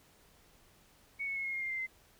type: tone with pitch steps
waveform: sine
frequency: 2224 / 2201 / 2178 / 2156 / 2133 / 2111 / 2089 / 2068 Hz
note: C#7 / C#7 / C#7 / C#7 / C7 / C7 / C7 / C7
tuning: +5 / -13 / -31 / -49 / +33 / +15 / -3 / -21 cents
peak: -34 dBFS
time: 1.19-1.87 s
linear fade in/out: 20 ms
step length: 85 ms
effects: pink hiss -64 dBFS RMS until 2.19 s